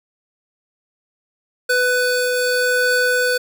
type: tone pair together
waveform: square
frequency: 498 / 1493.2 Hz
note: B4 / F#6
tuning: +14 / +15 cents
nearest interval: octave + perfect fifth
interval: 1901 cents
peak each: -19 dBFS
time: 1.69-3.38 s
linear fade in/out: 10 ms
effects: none